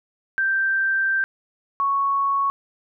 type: tone pair in turn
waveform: sine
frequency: 1568 / 1108.7 Hz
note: G6 / C#6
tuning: 0 / 0 cents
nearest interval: tritone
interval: 600 cents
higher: first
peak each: -18 dBFS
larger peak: neither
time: 0.38-1.24 / 1.8-2.5 s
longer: first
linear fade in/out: 0 ms
effects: none